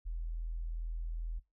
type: tone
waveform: sine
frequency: 41.2 Hz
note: E1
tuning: in tune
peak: -35 dBFS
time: 0.05-1.4 s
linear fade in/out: 20 ms
effects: noise-tail reverb RT60 0.2 s tail -19 dB re dry